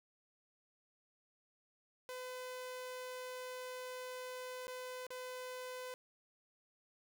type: tone with dropouts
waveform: sawtooth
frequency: 506 Hz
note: B4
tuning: 42 cents sharp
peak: -40 dBFS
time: 2.09-5.94 s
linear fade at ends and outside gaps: 0 ms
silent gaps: 4.67-4.68 / 5.067-5.105 s
effects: none